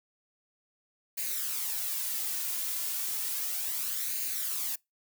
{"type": "noise with flanger", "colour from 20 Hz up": "blue", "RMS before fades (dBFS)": -33, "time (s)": [1.17, 4.76], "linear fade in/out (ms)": 10, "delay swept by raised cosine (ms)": [0.44, 2.94], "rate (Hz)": 0.33, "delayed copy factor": 0.55, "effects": ["noise-tail reverb RT60 0.2 s tail -25 dB re dry"]}